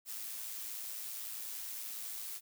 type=noise with amplitude modulation; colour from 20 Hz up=blue; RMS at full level=-41 dBFS; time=0.05-2.41 s; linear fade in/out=50 ms; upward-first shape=sine; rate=110 Hz; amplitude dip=40%; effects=none